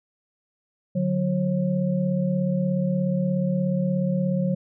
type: tone cluster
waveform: sine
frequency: 146.9 / 183.7 / 541 Hz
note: D3 / F#3 / C#5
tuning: +1 / -12 / -42 cents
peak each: -27 / -22 / -29 dBFS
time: 0.95-4.55 s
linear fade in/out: 10 ms
effects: none